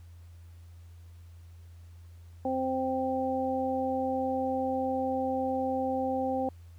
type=harmonic tone; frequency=261.6 Hz; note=C4; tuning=in tune; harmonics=1 / 2 / 3; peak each=-32 / -31 / -32 dBFS; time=2.45-6.49 s; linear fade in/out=2 ms; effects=added 85 Hz sine -47 dBFS peak until 6.78 s + pink hiss -66 dBFS RMS until 6.78 s